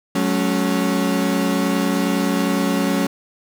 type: chord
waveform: 35% pulse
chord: F# minor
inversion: none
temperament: equal with one note detuned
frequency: 185 / 214.7 / 277.2 Hz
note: F#3 / A3 / C#4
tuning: 0 / -42 / 0 cents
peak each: -20 / -21 / -19 dBFS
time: 0.15-3.07 s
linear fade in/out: 5 ms
effects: none